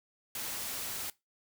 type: noise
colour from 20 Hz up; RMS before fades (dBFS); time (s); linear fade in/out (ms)
white; -38; 0.35-1.1; 2
effects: noise-tail reverb RT60 0.2 s tail -20 dB re dry